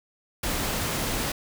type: noise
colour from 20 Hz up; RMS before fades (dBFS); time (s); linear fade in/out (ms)
pink; -28; 0.43-1.32; 5
effects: none